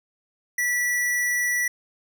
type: tone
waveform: square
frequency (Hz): 1954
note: B6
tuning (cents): -19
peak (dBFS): -22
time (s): 0.58-1.68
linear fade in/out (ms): 5
effects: none